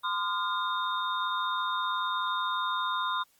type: tone cluster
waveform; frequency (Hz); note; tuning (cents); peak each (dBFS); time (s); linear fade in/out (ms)
sine; 1027 / 1212 / 1408 / 3670; C6 / D#6 / F6 / A#7; -33 / -46 / +14 / -28; -30 / -35 / -35 / -35; 0.03-3.24; 20
effects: white hiss -66 dBFS RMS until 3.39 s + Opus 24 kbps